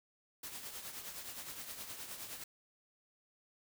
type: noise with tremolo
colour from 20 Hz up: white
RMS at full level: -44 dBFS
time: 0.43-2.44 s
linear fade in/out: 5 ms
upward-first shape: triangle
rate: 9.6 Hz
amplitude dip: 60%
effects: none